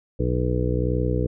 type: harmonic tone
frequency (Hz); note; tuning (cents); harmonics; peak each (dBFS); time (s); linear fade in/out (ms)
61.74; B1; 0; 1 / 2 / 3 / 4 / 5 / 6 / 7 / 8; -25 / -25 / -30 / -38 / -29 / -36 / -29 / -29; 0.19-1.27; 10
effects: none